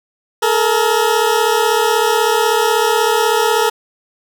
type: tone pair together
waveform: 20% pulse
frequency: 429.1 / 465.3 Hz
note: A4 / A#4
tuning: -43 / -3 cents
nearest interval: minor second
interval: 140 cents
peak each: -10 dBFS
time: 0.42-3.7 s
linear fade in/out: 10 ms
effects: none